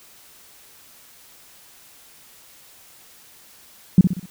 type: tone with echo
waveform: sine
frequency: 181.5 Hz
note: F#3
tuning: 33 cents flat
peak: -5 dBFS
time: 3.98-4.01 s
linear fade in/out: 2 ms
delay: 62 ms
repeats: 4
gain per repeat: -7 dB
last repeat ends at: 4.258 s
effects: white hiss -49 dBFS RMS until 4.3 s